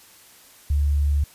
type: tone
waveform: sine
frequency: 72.2 Hz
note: D2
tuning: 29 cents flat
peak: -17 dBFS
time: 0.7-1.24 s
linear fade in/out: 5 ms
effects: white hiss -50 dBFS RMS until 1.34 s + resampled to 32000 Hz